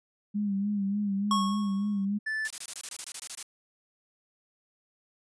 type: tone with vibrato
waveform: sine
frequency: 201.8 Hz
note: G#3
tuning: 49 cents flat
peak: -26 dBFS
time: 0.34-2.19 s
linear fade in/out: 20 ms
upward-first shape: sine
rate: 3.4 Hz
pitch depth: 56 cents each way
type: tone with exponential decay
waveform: square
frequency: 1099 Hz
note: C#6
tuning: 15 cents flat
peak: -23 dBFS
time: 1.31-2.05 s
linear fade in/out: 2 ms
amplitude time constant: 160 ms
type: tone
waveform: triangle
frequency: 1752 Hz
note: A6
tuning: 8 cents flat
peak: -27 dBFS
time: 2.26-2.48 s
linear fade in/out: 10 ms
type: noise bursts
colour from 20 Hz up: blue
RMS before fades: -34 dBFS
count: 13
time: 2.45-3.427 s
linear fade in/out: 0 ms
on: 53 ms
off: 24 ms
effects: resampled to 22050 Hz